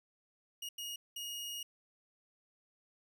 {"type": "tone bursts at uneven times", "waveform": "sawtooth", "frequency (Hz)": 2872, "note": "F7", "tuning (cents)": 48, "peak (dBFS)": -37, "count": 3, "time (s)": [[0.62, 0.69], [0.78, 0.96], [1.16, 1.63]], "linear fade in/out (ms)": 5, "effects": []}